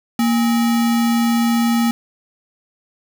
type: tone with sample-and-hold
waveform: sine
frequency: 233.1 Hz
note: A#3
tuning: in tune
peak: -13 dBFS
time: 0.19-1.91 s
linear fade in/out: 2 ms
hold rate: 1050 Hz
effects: none